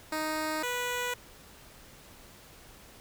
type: tone pair in turn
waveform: 10% pulse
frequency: 311.1 / 491 Hz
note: D#4 / B4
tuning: 0 / -10 cents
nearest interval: minor sixth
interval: 790 cents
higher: second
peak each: -22 dBFS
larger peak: neither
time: 0.12-0.63 / 0.63-1.14 s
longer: neither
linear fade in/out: 5 ms
effects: pink hiss -53 dBFS RMS until 3 s